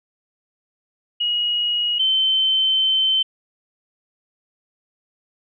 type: tone pair in turn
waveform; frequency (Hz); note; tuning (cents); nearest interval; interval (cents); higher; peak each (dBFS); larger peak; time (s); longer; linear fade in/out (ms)
sine; 2895 / 3084; F#7 / G7; -38 / -29; minor second; 109; second; -18 / -15; second; 1.2-1.99 / 1.99-3.23; second; 10
effects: none